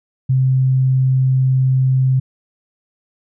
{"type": "tone", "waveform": "sine", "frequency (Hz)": 130.81, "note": "C3", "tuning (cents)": 0, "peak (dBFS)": -11, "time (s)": [0.29, 2.2], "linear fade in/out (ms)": 10, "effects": []}